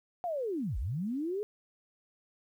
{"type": "linear two-way sweep", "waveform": "sine", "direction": "down then up", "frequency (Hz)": [731, 43.13, 429.5], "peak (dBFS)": -31, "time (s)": [0.24, 1.43], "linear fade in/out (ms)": 0, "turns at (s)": 0.78, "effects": ["11-bit"]}